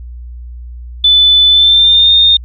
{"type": "tone with pitch glide", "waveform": "sine", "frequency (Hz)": [3500, 3655], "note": ["A7", "A#7"], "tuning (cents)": [-10, -35], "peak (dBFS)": -4, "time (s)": [1.04, 2.37], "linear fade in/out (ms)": 5, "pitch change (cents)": 75, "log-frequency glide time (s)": [1.49, 2.12], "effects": ["added 60 Hz sine -25 dBFS peak until 2.44 s"]}